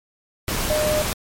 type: tone in noise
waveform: sine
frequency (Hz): 609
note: D#5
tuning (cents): -37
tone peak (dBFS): -19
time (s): 0.7-1.02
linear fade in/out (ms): 0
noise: pink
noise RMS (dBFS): -24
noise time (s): 0.48-1.13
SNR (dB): +2
effects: MP3 64 kbps